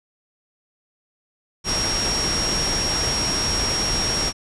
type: tone in noise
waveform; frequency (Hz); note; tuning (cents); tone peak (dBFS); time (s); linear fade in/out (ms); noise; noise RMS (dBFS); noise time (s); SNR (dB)
sine; 5588; F8; 0; -22; 1.64-4.33; 50; pink; -25; 1.64-4.33; 0
effects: resampled to 24000 Hz